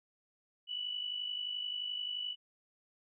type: tone with amplitude modulation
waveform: sine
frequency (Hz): 2960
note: F#7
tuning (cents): 0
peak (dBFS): -33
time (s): 0.67-2.36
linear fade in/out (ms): 50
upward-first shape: sine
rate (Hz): 51.5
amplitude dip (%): 60
effects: none